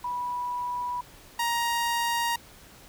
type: tone pair in turn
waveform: sine / sawtooth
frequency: 980 / 938.7 Hz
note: B5 / A#5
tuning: -14 / +12 cents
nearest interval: minor second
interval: 74 cents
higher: first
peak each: -28 / -21 dBFS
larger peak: second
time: 0.04-1.01 / 1.39-2.36 s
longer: neither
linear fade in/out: 5 ms
effects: pink hiss -51 dBFS RMS until 2.88 s